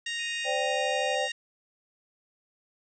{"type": "harmonic tone", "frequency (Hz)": 932.3, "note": "A#5", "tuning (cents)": 0, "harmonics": [2, 3, 4, 5, 6, 7, 8, 9], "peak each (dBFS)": [-34, -35, -38, -48, -44, -47, -48, -48], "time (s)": [0.06, 1.32], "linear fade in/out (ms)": 5}
{"type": "tone with pitch glide", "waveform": "sine", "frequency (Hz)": [2489, 2472], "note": ["D#7", "D#7"], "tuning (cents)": [0, -12], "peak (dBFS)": -39, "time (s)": [0.19, 1.15], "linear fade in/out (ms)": 2, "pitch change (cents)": -12, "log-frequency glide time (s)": [0.71, 0.8]}
{"type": "chord", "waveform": "sine", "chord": "C suspended second", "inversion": "none", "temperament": "equal with one note detuned", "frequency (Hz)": [514.9, 587.3, 784], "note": ["C5", "D5", "G5"], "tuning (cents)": [-28, 0, 0], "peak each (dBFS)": -31, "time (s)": [0.44, 1.29], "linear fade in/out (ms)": 50}
{"effects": []}